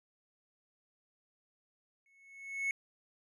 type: tone with exponential growth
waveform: triangle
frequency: 2199 Hz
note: C#7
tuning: 14 cents flat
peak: -27 dBFS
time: 2.06-2.71 s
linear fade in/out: 1 ms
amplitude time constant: 140 ms
effects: resampled to 32000 Hz